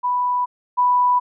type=tone pair in turn; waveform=sine; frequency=987.8 / 987.8 Hz; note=B5 / B5; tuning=0 / 0 cents; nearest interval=unison; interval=0 cents; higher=neither; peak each=-17 / -13 dBFS; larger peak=second; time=0.03-0.46 / 0.77-1.2 s; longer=neither; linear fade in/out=20 ms; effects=none